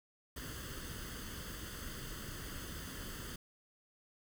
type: noise with comb filter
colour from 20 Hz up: pink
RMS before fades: -45 dBFS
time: 0.36-3.36 s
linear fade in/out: 5 ms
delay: 0.63 ms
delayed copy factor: +0.7
effects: none